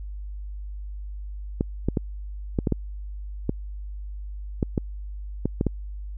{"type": "clicks", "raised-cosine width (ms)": 3, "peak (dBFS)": -9, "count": 12, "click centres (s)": [1.609, 1.886, 1.972, 2.588, 2.672, 2.723, 3.494, 4.628, 4.778, 5.456, 5.611, 5.667], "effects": ["added 50 Hz sine -32 dBFS peak until 6.17 s"]}